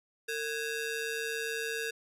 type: ring-modulated tone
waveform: sawtooth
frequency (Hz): 1053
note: C6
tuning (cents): +11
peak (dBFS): -26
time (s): 0.28-1.91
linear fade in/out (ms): 10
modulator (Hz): 600
effects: resampled to 32000 Hz